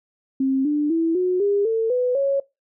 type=tone with pitch steps; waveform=sine; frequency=266.9 / 296.1 / 328.6 / 364.6 / 404.5 / 448.9 / 498.1 / 552.6 Hz; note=C4 / D4 / E4 / F#4 / G#4 / A4 / B4 / C#5; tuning=+35 / +14 / -5 / -25 / -46 / +35 / +15 / -6 cents; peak=-17 dBFS; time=0.4-2.4 s; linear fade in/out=5 ms; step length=250 ms; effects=noise-tail reverb RT60 0.2 s tail -20 dB re dry